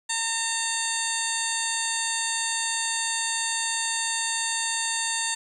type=harmonic tone; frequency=909 Hz; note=A#5; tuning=44 cents flat; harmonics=1 / 2 / 3 / 4 / 5 / 7 / 8 / 9 / 10; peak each=-34 / -32 / -36 / -33 / -34 / -36 / -31 / -34 / -36 dBFS; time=0.09-5.35 s; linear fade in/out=10 ms; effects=9-bit